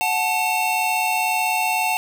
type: tone cluster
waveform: square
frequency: 735 / 871 / 2709 Hz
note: F#5 / A5 / E7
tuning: -12 / -18 / +47 cents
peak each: -24 dBFS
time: 0.01-1.97 s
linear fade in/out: 0 ms
effects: none